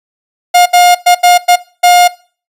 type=tone bursts at uneven times; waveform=45% pulse; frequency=711 Hz; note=F5; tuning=31 cents sharp; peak=-3 dBFS; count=6; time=0.54-0.66 / 0.73-0.95 / 1.06-1.15 / 1.23-1.38 / 1.48-1.56 / 1.83-2.08 s; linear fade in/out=10 ms; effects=noise-tail reverb RT60 0.4 s tail -20 dB re dry + resampled to 32000 Hz